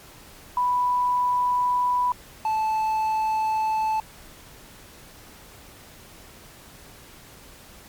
sine / triangle tone pair in turn, 987.8 / 873.7 Hz, B5 / A5, 0 / -12 cents, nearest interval major second, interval 212 cents, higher first, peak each -19 dBFS, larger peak neither, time 0.57-2.12 / 2.45-4 s, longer neither, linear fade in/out 2 ms, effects pink hiss -47 dBFS RMS until 7.88 s + MP3 96 kbps

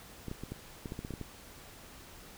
clicks, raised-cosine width 3 ms, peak -26 dBFS, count 11, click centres 0.283 / 0.314 / 0.436 / 0.52 / 0.858 / 0.921 / 0.991 / 1.049 / 1.107 / 1.138 / 1.213 s, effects pink hiss -52 dBFS RMS until 2.37 s

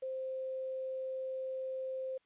sine tone with quantisation, 523.3 Hz, C5, in tune, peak -36 dBFS, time 0.02-2.18 s, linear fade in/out 10 ms, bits 10, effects white hiss -75 dBFS RMS until 2.25 s + resampled to 8000 Hz

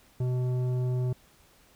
sine tone with tanh clipping, 125.8 Hz, B2, 32 cents sharp, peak -27 dBFS, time 0.2-1.13 s, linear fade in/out 5 ms, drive 11 dB, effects pink hiss -60 dBFS RMS until 1.75 s

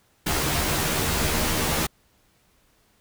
pink noise with comb filter, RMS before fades -24 dBFS, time 0.26-1.87 s, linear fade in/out 10 ms, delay 13 ms, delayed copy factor +0.95, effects pink hiss -63 dBFS RMS until 3 s

